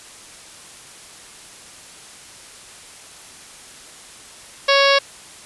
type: harmonic tone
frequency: 554.4 Hz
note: C#5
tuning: in tune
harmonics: 1 / 2 / 3 / 4 / 5 / 6 / 7 / 8 / 9 / 10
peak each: -16 / -19 / -21 / -22 / -23 / -24 / -24 / -25 / -26 / -26 dBFS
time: 4.68-4.99 s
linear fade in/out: 10 ms
effects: white hiss -41 dBFS RMS until 5.45 s + resampled to 24000 Hz